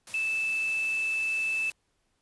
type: tone in noise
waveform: sine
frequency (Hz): 2632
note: E7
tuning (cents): -3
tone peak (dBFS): -26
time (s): 0.14-1.7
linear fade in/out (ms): 2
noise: white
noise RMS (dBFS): -44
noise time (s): 0.07-1.72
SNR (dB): +15
effects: pink hiss -74 dBFS RMS until 2.21 s + resampled to 24000 Hz